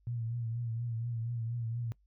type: tone with vibrato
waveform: sine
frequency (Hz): 116.54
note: A#2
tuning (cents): 0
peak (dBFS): -33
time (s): 0.07-1.92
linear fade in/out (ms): 0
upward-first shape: triangle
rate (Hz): 4.2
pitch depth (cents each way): 68
effects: noise-tail reverb RT60 0.1 s tail -22 dB re dry + added 50 Hz sine -65 dBFS peak until 2.06 s